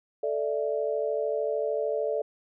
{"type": "chord", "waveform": "sine", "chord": "A suspended fourth", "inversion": "none", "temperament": "just", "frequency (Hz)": [440, 586.7, 660], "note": ["A4", "D5", "E5"], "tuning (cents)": [0, -2, 2], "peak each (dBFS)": [-29, -29, -33], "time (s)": [0.23, 2.22], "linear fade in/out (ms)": 5, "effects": []}